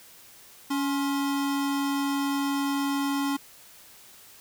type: tone pair together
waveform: square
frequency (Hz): 280 / 1065.7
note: C#4 / C6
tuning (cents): +18 / +31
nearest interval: octave + major seventh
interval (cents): 2313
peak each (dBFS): -26 / -35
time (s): 0.7-3.37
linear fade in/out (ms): 10
effects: white hiss -51 dBFS RMS until 4.4 s